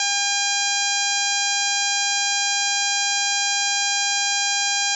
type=harmonic tone; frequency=806 Hz; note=G5; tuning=48 cents sharp; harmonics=1 / 2 / 3 / 4 / 5 / 6 / 7 / 8 / 9; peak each=-28 / -28 / -28 / -28 / -28 / -28 / -28 / -28 / -28 dBFS; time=0-4.95 s; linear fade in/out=2 ms; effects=none